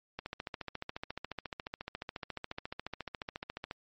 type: click train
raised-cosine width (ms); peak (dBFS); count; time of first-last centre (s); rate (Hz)
0.3; -22; 51; 0.19-3.711; 14.2
effects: MP3 32 kbps